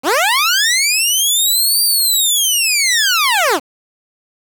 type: linear two-way sweep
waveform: 15% pulse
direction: up then down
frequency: 233.2 to 4728 to 233.2 Hz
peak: -5 dBFS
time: 0.03-3.6 s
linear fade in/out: 50 ms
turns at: 1.83 s
effects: 7-bit